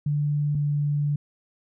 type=tone pair in turn; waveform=sine; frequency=146.83 / 145.98 Hz; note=D3 / D3; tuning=0 / -10 cents; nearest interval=unison; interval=10 cents; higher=first; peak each=-21 dBFS; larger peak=neither; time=0.06-0.55 / 0.55-1.16 s; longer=second; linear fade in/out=5 ms; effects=none